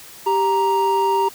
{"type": "tone pair together", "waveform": "triangle", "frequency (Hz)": [392.4, 934.4], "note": ["G4", "A#5"], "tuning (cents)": [2, 4], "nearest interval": "octave + minor third", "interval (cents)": 1502, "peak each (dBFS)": [-18, -15], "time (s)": [0.26, 1.29], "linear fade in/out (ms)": 10, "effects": ["white hiss -41 dBFS RMS until 1.34 s"]}